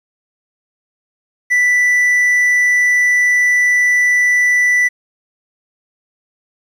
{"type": "tone", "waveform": "triangle", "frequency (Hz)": 1975.5, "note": "B6", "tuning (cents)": 0, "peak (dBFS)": -8, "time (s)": [1.5, 4.89], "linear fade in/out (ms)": 20, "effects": ["resampled to 32000 Hz", "8-bit"]}